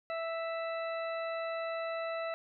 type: harmonic tone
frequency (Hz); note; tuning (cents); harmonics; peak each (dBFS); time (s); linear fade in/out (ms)
659.3; E5; 0; 1 / 2 / 3 / 4 / 6; -35 / -41 / -45 / -47 / -51; 0.1-2.34; 0
effects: none